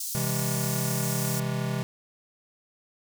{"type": "high-pass noise", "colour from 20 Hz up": "pink", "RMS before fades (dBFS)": -33, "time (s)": [0, 1.4], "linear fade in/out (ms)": 5, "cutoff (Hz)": 5400, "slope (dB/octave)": 24}
{"type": "chord", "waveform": "square", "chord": "C augmented", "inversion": "none", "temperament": "just", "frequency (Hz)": [130.81, 163.52, 204.4], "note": ["C3", "E3", "G#3"], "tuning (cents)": [0, -14, -27], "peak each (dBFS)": [-30, -33, -34], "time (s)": [0.15, 1.83], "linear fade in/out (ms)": 0}
{"effects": []}